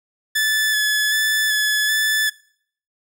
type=tone with vibrato; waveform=sawtooth; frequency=1728 Hz; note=A6; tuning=32 cents flat; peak=-13 dBFS; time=0.35-2.3 s; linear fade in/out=10 ms; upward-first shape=square; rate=1.3 Hz; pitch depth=16 cents each way; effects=noise-tail reverb RT60 0.6 s tail -23 dB re dry